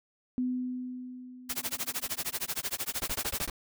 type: tone with exponential decay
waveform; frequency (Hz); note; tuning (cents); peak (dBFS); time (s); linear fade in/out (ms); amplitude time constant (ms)
sine; 251.6; B3; +32; -26; 0.38-2.55; 0; 470
type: noise with tremolo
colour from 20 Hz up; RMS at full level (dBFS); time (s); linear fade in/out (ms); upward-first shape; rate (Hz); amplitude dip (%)
white; -31; 1.49-3.48; 10; sine; 13; 100
type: noise bursts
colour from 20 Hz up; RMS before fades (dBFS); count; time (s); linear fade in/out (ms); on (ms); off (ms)
pink; -34; 7; 3.02-3.498; 0; 22; 54
effects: none